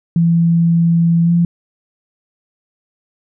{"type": "tone with pitch glide", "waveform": "sine", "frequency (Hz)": [168, 171.33], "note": ["E3", "F3"], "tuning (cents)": [33, -33], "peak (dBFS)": -9, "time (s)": [0.16, 1.45], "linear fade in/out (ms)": 2, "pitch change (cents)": 34, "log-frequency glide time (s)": [1.23, 1.32], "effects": []}